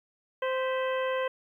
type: harmonic tone with a mistuned harmonic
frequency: 520 Hz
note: C5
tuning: 11 cents flat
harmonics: 1 / 2 / 3 / 4 / 5 / 6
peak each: -28 / -34 / -38 / -40 / -42 / -44 dBFS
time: 0.42-1.28 s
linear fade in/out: 5 ms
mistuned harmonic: 4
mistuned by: -89 cents
effects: 11-bit